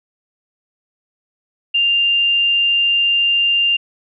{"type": "tone", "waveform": "sine", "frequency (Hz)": 2794, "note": "F7", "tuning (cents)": 0, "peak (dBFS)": -12, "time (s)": [1.74, 3.77], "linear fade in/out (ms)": 10, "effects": []}